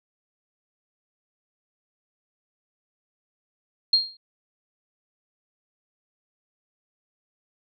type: tone with exponential decay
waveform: sine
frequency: 4227 Hz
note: C8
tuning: 17 cents sharp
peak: -12 dBFS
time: 3.93-4.17 s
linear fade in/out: 5 ms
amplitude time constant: 51 ms
effects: none